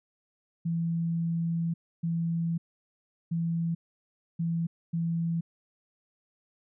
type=tone bursts at uneven times; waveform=sine; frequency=167 Hz; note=E3; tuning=23 cents sharp; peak=-26 dBFS; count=5; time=0.65-1.74 / 2.03-2.58 / 3.31-3.75 / 4.39-4.67 / 4.93-5.41 s; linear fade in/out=10 ms; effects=none